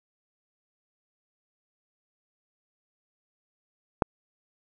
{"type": "click", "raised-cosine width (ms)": 1, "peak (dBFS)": -6, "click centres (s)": 4.022, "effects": []}